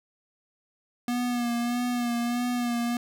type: tone with vibrato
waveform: square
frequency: 241 Hz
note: B3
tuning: 42 cents flat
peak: -26 dBFS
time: 1.08-2.97 s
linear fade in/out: 2 ms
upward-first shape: sine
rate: 1.6 Hz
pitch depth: 33 cents each way
effects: none